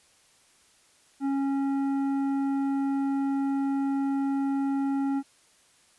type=tone with tanh clipping; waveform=triangle; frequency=274.9 Hz; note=C#4; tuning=14 cents flat; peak=-26 dBFS; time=1.2-5.23 s; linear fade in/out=50 ms; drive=14 dB; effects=white hiss -61 dBFS RMS until 5.98 s + resampled to 24000 Hz